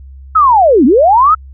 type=linear two-way sweep; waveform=sine; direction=down then up; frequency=1324 to 227 to 1324 Hz; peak=-4 dBFS; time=0.35-1.35 s; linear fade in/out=10 ms; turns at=0.85 s; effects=added 67 Hz sine -30 dBFS peak until 1.53 s